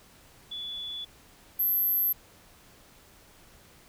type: tone pair in turn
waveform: sine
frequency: 3436 / 12245 Hz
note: A7 / G9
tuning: -42 / -42 cents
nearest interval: octave + minor seventh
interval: 2200 cents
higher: second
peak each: -34 / -23 dBFS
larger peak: second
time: 0.51-1.05 / 1.59-2.13 s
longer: neither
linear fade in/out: 10 ms
effects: pink hiss -56 dBFS RMS until 3.88 s